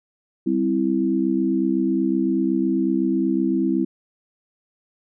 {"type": "chord", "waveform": "sine", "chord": "C major", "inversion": "second", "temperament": "equal", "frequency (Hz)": [196, 261.6, 329.6], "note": ["G3", "C4", "E4"], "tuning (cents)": [0, 0, 0], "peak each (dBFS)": [-24, -22, -21], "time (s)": [0.46, 3.85], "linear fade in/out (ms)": 10, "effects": []}